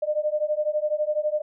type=beating tone pair; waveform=sine; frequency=599 / 611 Hz; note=D5 / D#5; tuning=+34 / -32 cents; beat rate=12 Hz; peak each=-25 dBFS; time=0.02-1.42 s; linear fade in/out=10 ms; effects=none